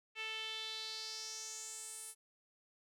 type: tone with band-pass filter sweep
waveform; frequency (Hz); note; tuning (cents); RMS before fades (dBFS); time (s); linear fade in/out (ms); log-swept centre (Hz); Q
sawtooth; 440; A4; 0; -45; 0.15-2.15; 50; 2600 to 10000; 4
effects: none